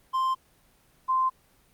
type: tone pair in turn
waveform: triangle / sine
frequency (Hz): 1046.5 / 1041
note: C6 / C6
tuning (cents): 0 / -9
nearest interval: unison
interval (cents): 9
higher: first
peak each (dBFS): -21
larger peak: neither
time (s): 0.13-0.35 / 1.08-1.3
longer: neither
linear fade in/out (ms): 20
effects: pink hiss -62 dBFS RMS until 1.73 s + Opus 24 kbps